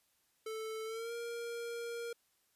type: tone with pitch glide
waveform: square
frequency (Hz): 440 to 468.9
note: A4 to A#4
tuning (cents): 0 to +10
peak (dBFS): -40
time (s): 0.46-2.13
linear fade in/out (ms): 5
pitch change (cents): +110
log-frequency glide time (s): 0.85-1.13
effects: white hiss -75 dBFS RMS until 2.55 s + resampled to 32000 Hz